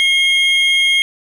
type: tone pair together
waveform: triangle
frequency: 2155 / 3229 Hz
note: C#7 / G#7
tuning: -49 / -49 cents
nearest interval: perfect fifth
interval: 700 cents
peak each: -12 dBFS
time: 0-1.02 s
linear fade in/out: 0 ms
effects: none